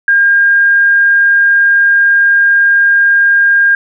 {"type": "tone", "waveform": "sine", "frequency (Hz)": 1611, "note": "G6", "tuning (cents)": 47, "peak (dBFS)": -5, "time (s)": [0.08, 3.75], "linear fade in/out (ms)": 2, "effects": []}